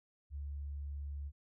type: tone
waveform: sine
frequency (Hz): 71.4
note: D2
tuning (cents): -48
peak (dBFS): -39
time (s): 0.3-1.32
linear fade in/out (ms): 50
effects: none